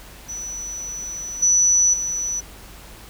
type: tone with level steps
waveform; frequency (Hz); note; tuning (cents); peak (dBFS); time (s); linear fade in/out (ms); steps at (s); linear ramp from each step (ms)
sine; 5940; F#8; +6; -28 / -13 / -22; 0.28-2.41; 20; 1.42 / 1.93; 10
effects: added 50 Hz sine -43 dBFS peak until 3.09 s + pink hiss -43 dBFS RMS until 3.09 s